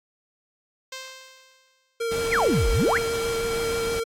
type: tone with exponential decay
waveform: 5% pulse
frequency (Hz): 523.3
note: C5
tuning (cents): 0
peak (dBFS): -21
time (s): 0.92-2.03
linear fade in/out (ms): 5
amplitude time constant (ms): 240
type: tone with vibrato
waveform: square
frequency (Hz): 460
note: A#4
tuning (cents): -23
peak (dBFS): -25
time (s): 2-4.04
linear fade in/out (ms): 10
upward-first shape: square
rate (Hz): 6.4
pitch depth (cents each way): 12
type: noise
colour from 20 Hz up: pink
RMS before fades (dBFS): -34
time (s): 2.11-4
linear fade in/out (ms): 5
type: exponential two-way sweep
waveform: sine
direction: down then up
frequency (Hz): 2598 to 37.73 to 2598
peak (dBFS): -19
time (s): 2.31-2.99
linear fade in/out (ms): 20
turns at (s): 2.7
effects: low-pass 12000 Hz 12 dB/octave + AAC 64 kbps